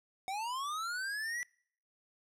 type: linear sweep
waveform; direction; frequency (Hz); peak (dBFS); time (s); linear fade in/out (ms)
square; up; 740 to 1975.5; -36; 0.28-1.43; 0
effects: noise-tail reverb RT60 0.6 s tail -26 dB re dry + low-pass 11000 Hz 12 dB/octave